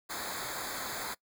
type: noise with comb filter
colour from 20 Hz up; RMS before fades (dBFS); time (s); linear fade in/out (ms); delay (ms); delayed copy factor
pink; -38; 0.09-1.15; 20; 0.35; -0.9
effects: noise-tail reverb RT60 0.1 s tail -22 dB re dry